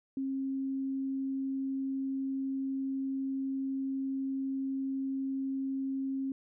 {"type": "tone", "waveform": "sine", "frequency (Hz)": 268.8, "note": "C4", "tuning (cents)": 47, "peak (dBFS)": -31, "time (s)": [0.17, 6.32], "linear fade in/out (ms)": 2, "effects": []}